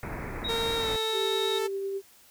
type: low-pass noise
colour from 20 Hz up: pink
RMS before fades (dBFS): -36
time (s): 0.03-0.96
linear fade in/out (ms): 0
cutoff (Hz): 2400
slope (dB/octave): 96
type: tone with vibrato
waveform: sine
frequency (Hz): 3780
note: A#7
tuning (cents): +23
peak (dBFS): -30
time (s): 0.44-1.59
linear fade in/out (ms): 10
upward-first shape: triangle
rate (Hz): 7.9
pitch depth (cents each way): 15
type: tone with pitch glide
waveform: sawtooth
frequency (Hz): 457.6 to 441.5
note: A#4 to A4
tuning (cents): -32 to +6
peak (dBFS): -25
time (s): 0.48-1.68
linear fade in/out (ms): 20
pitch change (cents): -62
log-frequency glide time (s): 0.79-0.88
type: tone with tremolo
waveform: sine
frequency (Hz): 392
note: G4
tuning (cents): 0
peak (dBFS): -28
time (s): 1.12-2.02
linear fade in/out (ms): 50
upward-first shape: triangle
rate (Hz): 9.8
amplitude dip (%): 25
effects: white hiss -57 dBFS RMS until 2.3 s